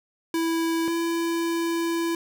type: tone pair in turn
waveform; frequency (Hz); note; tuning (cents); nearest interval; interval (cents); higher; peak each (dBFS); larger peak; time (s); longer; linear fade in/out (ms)
square; 329.6 / 334.8; E4 / E4; 0 / +27; unison; 27; second; -23 / -24; first; 0.34-0.88 / 0.88-2.15; second; 2
effects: none